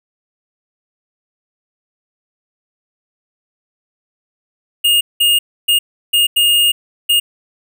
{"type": "tone bursts at uneven times", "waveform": "square", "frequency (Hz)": 2842, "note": "F7", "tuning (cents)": 30, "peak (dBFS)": -10, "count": 6, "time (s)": [[4.84, 5.01], [5.2, 5.39], [5.68, 5.79], [6.13, 6.27], [6.36, 6.72], [7.09, 7.2]], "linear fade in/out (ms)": 10, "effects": []}